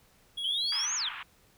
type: tone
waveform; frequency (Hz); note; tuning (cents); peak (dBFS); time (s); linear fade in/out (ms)
triangle; 3326; G#7; +2; -31; 0.37-0.86; 10
type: exponential two-way sweep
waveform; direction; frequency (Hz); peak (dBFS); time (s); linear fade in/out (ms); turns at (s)
sine; up then down; 3019 to 6820 to 3019; -29; 0.44-1.09; 5; 0.95
type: band-pass noise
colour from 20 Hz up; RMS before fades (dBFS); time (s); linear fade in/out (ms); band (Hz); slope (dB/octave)
pink; -41; 0.72-1.23; 2; 930 to 3200; 48
effects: pink hiss -63 dBFS RMS until 1.57 s